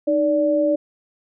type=tone pair together; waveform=sine; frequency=308 / 581 Hz; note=D#4 / D5; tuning=-17 / -19 cents; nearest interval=major seventh; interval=1098 cents; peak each=-20 / -17 dBFS; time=0.07-0.76 s; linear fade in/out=10 ms; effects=none